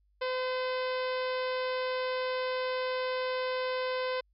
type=harmonic tone; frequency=511 Hz; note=C5; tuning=41 cents flat; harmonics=1 / 2 / 3 / 4 / 5 / 6 / 7 / 8 / 9 / 10; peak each=-31 / -37 / -41 / -43 / -45 / -47 / -48 / -49 / -50 / -51 dBFS; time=0.21-4.21 s; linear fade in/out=10 ms; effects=added 50 Hz sine -66 dBFS peak until 4.33 s